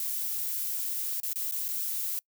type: noise with dropouts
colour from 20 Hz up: violet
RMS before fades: -32 dBFS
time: 0-2.19 s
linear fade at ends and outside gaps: 1 ms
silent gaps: 1.201-1.232 / 1.331-1.358 / 1.512-1.522 / 1.682-1.687 s
effects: noise-tail reverb RT60 0.1 s tail -26 dB re dry